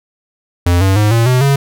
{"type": "tone with pitch steps", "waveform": "square", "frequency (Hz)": [87.6, 96.08, 105.38, 115.59, 126.78, 139.06], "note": ["F2", "G2", "G#2", "A#2", "B2", "C#3"], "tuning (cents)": [6, -34, 26, -14, 46, 6], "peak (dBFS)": -9, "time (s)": [0.66, 1.56], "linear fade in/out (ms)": 5, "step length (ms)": 150, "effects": []}